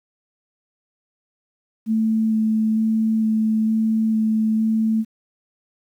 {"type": "tone with vibrato", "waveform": "sine", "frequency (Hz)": 220, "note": "A3", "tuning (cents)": 0, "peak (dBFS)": -16, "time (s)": [1.86, 5.05], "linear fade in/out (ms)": 50, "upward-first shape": "square", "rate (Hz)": 1.1, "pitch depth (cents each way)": 8, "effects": ["9-bit"]}